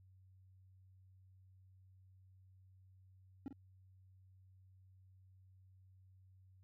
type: tone with echo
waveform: triangle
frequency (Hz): 273.4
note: C#4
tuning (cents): -24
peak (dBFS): -39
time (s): 3.46-3.48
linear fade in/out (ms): 0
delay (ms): 47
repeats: 1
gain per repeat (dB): -8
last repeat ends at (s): 3.527
effects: added 94 Hz sine -62 dBFS peak until 6.63 s